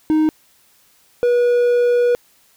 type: tone pair in turn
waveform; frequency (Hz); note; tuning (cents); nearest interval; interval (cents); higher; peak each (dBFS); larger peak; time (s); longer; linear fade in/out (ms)
triangle; 311.1 / 484.4; D#4 / B4; 0 / -34; minor sixth; 766; second; -10; neither; 0.1-0.29 / 1.23-2.15; second; 0
effects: white hiss -55 dBFS RMS until 2.56 s